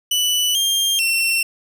sawtooth tone with pitch steps, 2972 / 3200 / 2709 Hz, F#7 / G7 / E7, +7 / +35 / +47 cents, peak -13 dBFS, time 0.11-1.43 s, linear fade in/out 5 ms, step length 440 ms, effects none

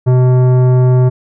triangle tone with tanh clipping, 126.6 Hz, B2, 43 cents sharp, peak -8 dBFS, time 0.06-1.1 s, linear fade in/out 20 ms, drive 18 dB, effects none

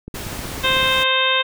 click train, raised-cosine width 3 ms, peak -19 dBFS, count 13, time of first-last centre 0.08-0.83 s, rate 16 Hz
pink noise, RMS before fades -30 dBFS, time 0.14-1.04 s, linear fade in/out 10 ms
harmonic tone, 523.3 Hz, C5, in tune, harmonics 1 / 2 / 3 / 4 / 5 / 6 / 7, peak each -24 / -22 / -23 / -26 / -22 / -23 / -21 dBFS, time 0.63-1.43 s, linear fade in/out 20 ms
effects none

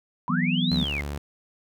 sine linear two-way sweep, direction up then down, 932.3 to 4186 to 2038 Hz, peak -27 dBFS, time 0.28-1.01 s, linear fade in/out 0 ms, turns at 0.73 s
sine chord, E suspended second, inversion none, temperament equal, 164.81 / 185 / 246.9 Hz, E3 / F#3 / B3, 0 / 0 / 0 cents, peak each -26 dBFS, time 0.29-0.84 s, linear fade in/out 10 ms
sawtooth tone, 72.1 Hz, D2, 31 cents flat, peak -26 dBFS, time 0.71-1.18 s, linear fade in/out 5 ms
effects none

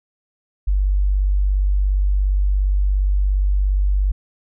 sine tone, 48.6 Hz, G1, 14 cents flat, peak -14 dBFS, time 0.67-4.12 s, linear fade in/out 10 ms, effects none

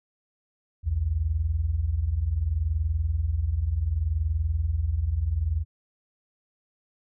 sine tone pair together, 61.74 / 82.41 Hz, B1 / E2, 0 / 0 cents, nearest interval perfect fourth, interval 500 cents, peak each -28 / -24 dBFS, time 0.83-5.65 s, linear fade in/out 50 ms, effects none

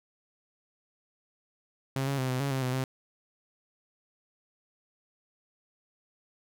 sawtooth tone with pitch steps, 134.6 / 138.5 / 129.9 / 127.9 / 139.5 / 132.7 / 127.3 / 131.2 Hz, C3 / C#3 / C3 / C3 / C#3 / C3 / C3 / C3, +49 / -1 / -12 / -39 / +11 / +25 / -47 / +5 cents, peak -24 dBFS, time 1.96-2.84 s, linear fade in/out 2 ms, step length 110 ms, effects none

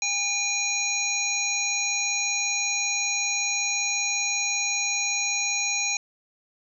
harmonic tone with a mistuned harmonic, 810 Hz, G#5, 43 cents flat, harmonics 1 / 3 / 5 / 7 / 8, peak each -37 / -27 / -33 / -33 / -27 dBFS, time 0.02-5.97 s, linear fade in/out 2 ms, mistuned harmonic 8, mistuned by +41 cents, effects 10-bit

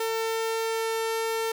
sawtooth tone, 450.1 Hz, A4, 39 cents sharp, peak -22 dBFS, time 0-1.52 s, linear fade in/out 5 ms, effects none

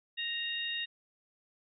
harmonic tone, 932.3 Hz, A#5, in tune, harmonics 2 / 3 / 4, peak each -39 / -37 / -37 dBFS, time 0.17-0.86 s, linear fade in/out 20 ms, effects none

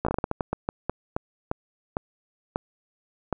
slowing click train, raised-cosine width 1 ms, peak -11 dBFS, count 17, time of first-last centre 0.05-3.327 s, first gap 15 ms, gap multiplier 1.3, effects none

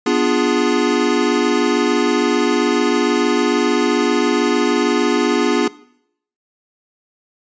square chord, B diminished seventh, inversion none, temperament equal, 246.9 / 293.7 / 349.2 / 415.3 Hz, B3 / D4 / F4 / Ab4, 0 / 0 / 0 / 0 cents, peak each -20 dBFS, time 0.06-5.68 s, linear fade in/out 5 ms, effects noise-tail reverb RT60 0.7 s tail -20 dB re dry + resampled to 16000 Hz

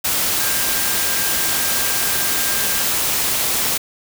sine tone in noise, 1596 Hz, G6, 31 cents sharp, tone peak -30 dBFS, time 0.4-2.85 s, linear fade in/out 10 ms, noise white, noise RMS -19 dBFS, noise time 0.04-3.78 s, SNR -14 dB, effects none

